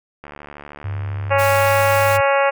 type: click train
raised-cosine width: 0.5 ms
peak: -20 dBFS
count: 85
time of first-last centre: 0.24-1.391 s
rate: 73 Hz
type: tone with pitch glide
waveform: sine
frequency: 98 to 101.16 Hz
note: G2 to G#2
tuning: 0 to -45 cents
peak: -22 dBFS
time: 0.84-2.21 s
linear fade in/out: 10 ms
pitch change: +55 cents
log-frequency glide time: 0.99-1.84 s
type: harmonic tone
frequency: 277.2 Hz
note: C#4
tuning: in tune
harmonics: 2 / 3 / 4 / 5 / 6 / 7 / 8 / 9 / 10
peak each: -16 / -20 / -22 / -24 / -26 / -27 / -28 / -29 / -30 dBFS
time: 1.3-2.51 s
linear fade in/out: 20 ms
type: noise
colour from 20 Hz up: white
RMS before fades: -29 dBFS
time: 1.38-2.18 s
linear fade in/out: 20 ms
effects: none